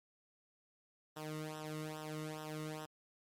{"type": "tone with flanger", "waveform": "sawtooth", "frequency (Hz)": 154.5, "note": "D#3", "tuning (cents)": -12, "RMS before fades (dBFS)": -44, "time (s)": [1.16, 2.86], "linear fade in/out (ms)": 10, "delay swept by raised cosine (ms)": [0.44, 1.25], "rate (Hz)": 2.4, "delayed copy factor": -0.9, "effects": ["MP3 64 kbps"]}